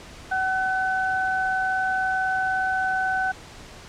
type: tone pair together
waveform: sine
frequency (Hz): 754.8 / 1511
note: F#5 / F#6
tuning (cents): +34 / +36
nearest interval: octave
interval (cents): 1202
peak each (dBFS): -24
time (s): 0.31-3.32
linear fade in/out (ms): 10
effects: pink hiss -43 dBFS RMS until 3.88 s + low-pass 7000 Hz 12 dB/octave